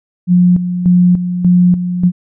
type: tone with tremolo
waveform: sine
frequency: 178.5 Hz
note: F3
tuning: 38 cents sharp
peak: -5 dBFS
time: 0.27-2.12 s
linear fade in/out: 50 ms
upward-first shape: square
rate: 1.7 Hz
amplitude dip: 65%
effects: none